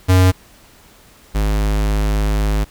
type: tone pair in turn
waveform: square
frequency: 92.5 / 51.91 Hz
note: F#2 / G#1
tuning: 0 / 0 cents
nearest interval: minor seventh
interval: 1000 cents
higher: first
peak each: -9 / -15 dBFS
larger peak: first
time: 0.08-0.32 / 1.34-2.65 s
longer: second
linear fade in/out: 20 ms
effects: pink hiss -47 dBFS RMS until 2.7 s